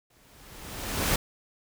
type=noise with exponential growth; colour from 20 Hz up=pink; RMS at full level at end=-23 dBFS; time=0.1-1.16 s; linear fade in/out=5 ms; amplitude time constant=230 ms; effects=none